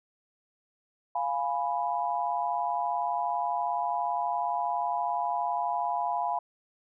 sine chord, F diminished, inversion none, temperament equal, 698.5 / 830.6 / 987.8 Hz, F5 / Ab5 / Cb6, 0 / 0 / 0 cents, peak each -31 dBFS, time 1.15-6.39 s, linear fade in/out 5 ms, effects none

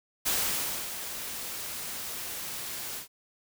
white noise with ADSR envelope, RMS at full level -27 dBFS, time 0.25-3.08 s, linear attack 19 ms, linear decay 610 ms, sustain -10 dB, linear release 110 ms, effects none

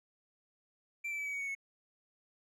triangle tone with pitch steps, 2349 / 2323 / 2298 / 2273 / 2248 / 2224 / 2199 Hz, D7 / D7 / D7 / C#7 / C#7 / C#7 / C#7, 0 / -20 / -38 / +43 / +24 / +5 / -14 cents, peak -34 dBFS, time 1.04-1.551 s, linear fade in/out 10 ms, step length 73 ms, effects none

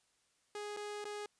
sawtooth tone with dropouts, 415.3 Hz, G#4, in tune, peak -37 dBFS, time 0.55-1.26 s, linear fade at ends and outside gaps 2 ms, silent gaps 0.765-0.77 / 1.043-1.052 s, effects white hiss -75 dBFS RMS until 1.39 s + resampled to 22050 Hz

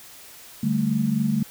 sine chord, D suspended fourth, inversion none, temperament equal, 146.83 / 196 / 220 Hz, D3 / G3 / A3, 0 / 0 / 0 cents, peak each -26 / -25 / -22 dBFS, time 0.63-1.43 s, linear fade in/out 5 ms, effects white hiss -45 dBFS RMS until 1.5 s

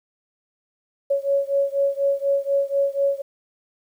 sine beating tone pair, 555 / 559.1 Hz, C#5 / C#5, +2 / +15 cents, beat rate 4.1 Hz, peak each -21 / -22 dBFS, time 1.1-3.22 s, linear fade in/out 10 ms, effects 9-bit

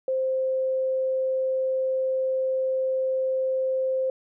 sine tone, 523.3 Hz, C5, in tune, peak -22 dBFS, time 0.08-4.1 s, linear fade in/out 2 ms, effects none

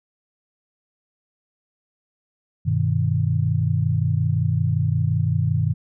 sine chord, G augmented, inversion none, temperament equal, 98 / 123.47 / 155.56 Hz, G2 / B2 / D#3, 0 / 0 / 0 cents, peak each -22 dBFS, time 2.65-5.74 s, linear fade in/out 20 ms, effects none

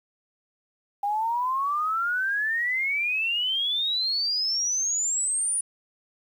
sine exponential sweep, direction up, 800 to 9720 Hz, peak -23 dBFS, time 1.03-5.61 s, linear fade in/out 5 ms, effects 9-bit

